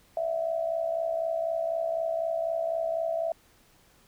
sine tone with amplitude modulation, 659.3 Hz, E5, in tune, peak -23 dBFS, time 0.17-3.32 s, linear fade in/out 2 ms, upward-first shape sine, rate 64 Hz, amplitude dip 70%, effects pink hiss -61 dBFS RMS until 4.07 s

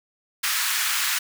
pink high-pass noise, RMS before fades -24 dBFS, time 0.43-1.19 s, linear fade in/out 10 ms, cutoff 1300 Hz, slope 24 dB/octave, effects none

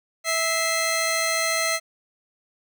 15% pulse tone pair together, 653 / 2073 Hz, E5 / C7, -17 / -17 cents, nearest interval octave + minor sixth, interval 2000 cents, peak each -18 dBFS, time 0.24-1.8 s, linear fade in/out 50 ms, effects none

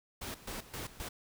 pink noise with tremolo, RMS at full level -41 dBFS, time 0.21-1.09 s, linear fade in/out 10 ms, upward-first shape square, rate 3.8 Hz, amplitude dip 80%, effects none

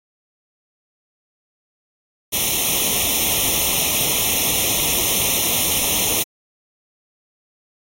white noise with comb filter, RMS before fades -19 dBFS, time 2.32-6.24 s, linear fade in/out 20 ms, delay 0.32 ms, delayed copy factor +1, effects AAC 48 kbps

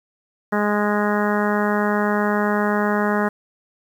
harmonic tone, 207.7 Hz, G#3, in tune, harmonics 1 / 2 / 3 / 4 / 5 / 6 / 7 / 8 / 9, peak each -21 / -24 / -26 / -27 / -28 / -29 / -29 / -30 / -31 dBFS, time 0.52-3.29 s, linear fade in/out 10 ms, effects 8-bit

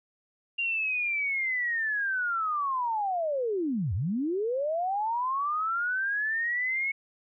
sine linear two-way sweep, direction down then up, 2794 to 79.6 to 2205 Hz, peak -26 dBFS, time 0.58-6.92 s, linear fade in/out 10 ms, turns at 3.94 s, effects none

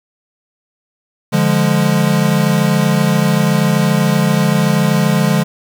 square chord, D diminished, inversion none, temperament equal, 146.83 / 174.61 / 207.7 Hz, D3 / F3 / Ab3, 0 / 0 / 0 cents, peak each -16 dBFS, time 1.32-5.44 s, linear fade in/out 20 ms, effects 7-bit

